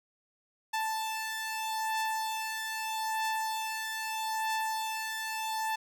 sawtooth beating tone pair, 880 / 880.79 Hz, A5 / A5, 0 / +2 cents, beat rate 0.79 Hz, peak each -34 / -29 dBFS, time 0.73-5.76 s, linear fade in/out 10 ms, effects none

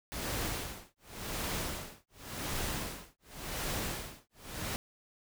pink noise with tremolo, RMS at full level -35 dBFS, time 0.12-4.76 s, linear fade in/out 0 ms, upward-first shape sine, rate 0.9 Hz, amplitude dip 100%, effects none

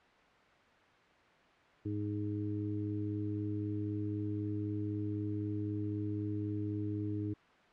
harmonic tone, 103.9 Hz, G#2, 1 cent sharp, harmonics 1 / 2 / 3 / 4, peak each -37 / -47 / -37 / -46 dBFS, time 1.85-7.34 s, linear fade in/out 10 ms, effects white hiss -62 dBFS RMS until 7.72 s + low-pass 2000 Hz 12 dB/octave

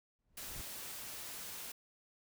brown noise with exponential growth, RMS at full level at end -45 dBFS, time 0.19-0.61 s, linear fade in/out 0 ms, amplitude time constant 90 ms
white noise, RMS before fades -46 dBFS, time 0.37-1.72 s, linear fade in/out 5 ms
effects none

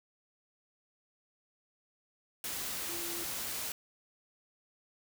sine tone in noise, 342.3 Hz, F4, 35 cents flat, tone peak -44 dBFS, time 2.89-3.24 s, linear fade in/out 2 ms, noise white, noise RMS -38 dBFS, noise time 2.44-3.72 s, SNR -9 dB, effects none

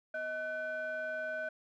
triangle ring-modulated tone, 439.8 Hz, A4, 1 cent flat, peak -30 dBFS, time 0.14-1.49 s, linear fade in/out 5 ms, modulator 1070 Hz, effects none

